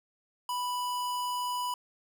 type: tone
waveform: square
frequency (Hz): 987.8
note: B5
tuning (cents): 0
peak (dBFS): -31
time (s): 0.49-1.74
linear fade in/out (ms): 2
effects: none